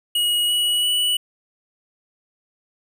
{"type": "tone with pitch steps", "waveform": "square", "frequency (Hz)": [2899, 2924, 2950], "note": ["F#7", "F#7", "F#7"], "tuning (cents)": [-36, -21, -6], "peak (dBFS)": -18, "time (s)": [0.15, 1.17], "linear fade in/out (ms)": 5, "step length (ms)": 340, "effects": []}